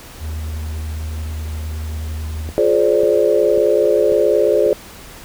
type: tone with vibrato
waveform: triangle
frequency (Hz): 77.78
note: D#2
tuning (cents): 0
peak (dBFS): -20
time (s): 0.19-2.53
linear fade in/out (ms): 50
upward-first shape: sine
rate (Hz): 11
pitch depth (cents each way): 13
type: click train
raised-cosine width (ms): 2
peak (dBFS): -17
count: 5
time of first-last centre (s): 2.49-4.664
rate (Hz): 1.84
type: chord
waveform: sine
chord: D half-diminished seventh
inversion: first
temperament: just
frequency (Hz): 352.4 / 422.9 / 528.6 / 587.3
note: F4 / Ab4 / C5 / D5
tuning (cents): +16 / +31 / +18 / 0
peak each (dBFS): -19 / -15 / -17 / -17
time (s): 2.58-4.73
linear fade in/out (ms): 0
effects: pink hiss -38 dBFS RMS until 5.24 s